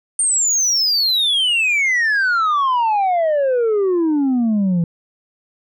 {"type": "exponential sweep", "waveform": "sine", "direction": "down", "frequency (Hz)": [8940, 164.81], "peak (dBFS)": -11, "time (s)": [0.19, 4.84], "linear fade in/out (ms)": 2, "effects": ["tanh soft clip ceiling -13 dBFS"]}